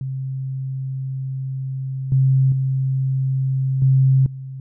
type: tone with level steps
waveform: sine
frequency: 132.9 Hz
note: C3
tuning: 27 cents sharp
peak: -23 / -12 / -17 / -11 / -29 dBFS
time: 0.01-4.6 s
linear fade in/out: 2 ms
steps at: 2.12 / 2.52 / 3.82 / 4.26 s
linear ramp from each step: 2 ms
effects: none